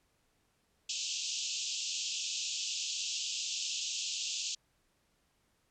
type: band-pass noise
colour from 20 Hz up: white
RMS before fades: -37 dBFS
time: 0.89-4.55 s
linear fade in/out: 5 ms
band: 2600 to 7400 Hz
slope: 96 dB/octave
effects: pink hiss -74 dBFS RMS until 5.7 s + low-pass 12000 Hz 12 dB/octave